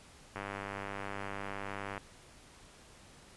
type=click train; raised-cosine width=0.5 ms; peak=-24 dBFS; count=162; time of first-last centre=0.36-1.978 s; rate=99.5 Hz; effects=pink hiss -57 dBFS RMS until 3.36 s + resampled to 24000 Hz